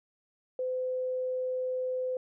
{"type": "tone", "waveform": "sine", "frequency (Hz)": 510, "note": "C5", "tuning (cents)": -44, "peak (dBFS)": -29, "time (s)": [0.59, 2.17], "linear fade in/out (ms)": 2, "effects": []}